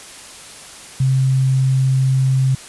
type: tone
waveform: sine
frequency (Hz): 132.2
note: C3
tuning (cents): +18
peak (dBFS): -12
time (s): 1-2.55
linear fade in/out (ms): 5
effects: white hiss -37 dBFS RMS until 2.68 s + resampled to 24000 Hz